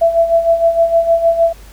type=tone with tremolo; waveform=sine; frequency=668 Hz; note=E5; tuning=23 cents sharp; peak=-6 dBFS; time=0.01-1.53 s; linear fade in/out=10 ms; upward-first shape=sine; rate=6.5 Hz; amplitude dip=70%; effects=added 50 Hz sine -36 dBFS peak until 1.72 s + pink hiss -43 dBFS RMS until 1.72 s